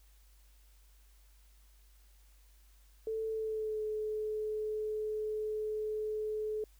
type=tone with pitch glide; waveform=sine; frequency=442 to 429.2 Hz; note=A4 to A4; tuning=+8 to -43 cents; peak=-33 dBFS; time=3.07-6.64 s; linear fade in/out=2 ms; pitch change=-51 cents; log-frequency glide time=3.29-3.83 s; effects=added 50 Hz sine -59 dBFS peak until 6.79 s + white hiss -69 dBFS RMS until 6.79 s